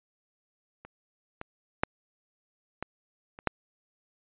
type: clicks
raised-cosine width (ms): 0.5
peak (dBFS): -30 / -22 / -8 / -18 / -29 / -9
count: 6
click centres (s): 0.85 / 1.414 / 1.835 / 2.826 / 3.389 / 3.473
effects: resampled to 8000 Hz